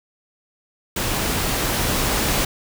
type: noise with level ramp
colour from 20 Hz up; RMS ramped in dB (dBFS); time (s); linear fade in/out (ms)
pink; -23 to -20; 0.96-2.45; 5
effects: none